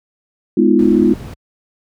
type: chord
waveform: sine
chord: F half-diminished seventh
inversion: first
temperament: just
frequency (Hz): 209.5 / 251.4 / 314.3 / 349.2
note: Ab3 / Cb4 / Eb4 / F4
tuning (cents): +15 / +31 / +18 / 0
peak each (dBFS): -14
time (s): 0.57-1.14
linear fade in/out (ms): 5
type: noise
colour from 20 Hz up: brown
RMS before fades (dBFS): -27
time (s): 0.79-1.34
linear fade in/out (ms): 2
effects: high-pass 60 Hz 12 dB/octave